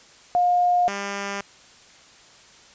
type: tone pair in turn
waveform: sine / 5% pulse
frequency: 712 / 199.8 Hz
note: F5 / G3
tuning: +33 / +33 cents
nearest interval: octave + minor seventh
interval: 2200 cents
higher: first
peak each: -16 dBFS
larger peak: neither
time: 0.35-0.88 / 0.88-1.41 s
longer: neither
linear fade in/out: 0 ms
effects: white hiss -50 dBFS RMS until 2.74 s + resampled to 16000 Hz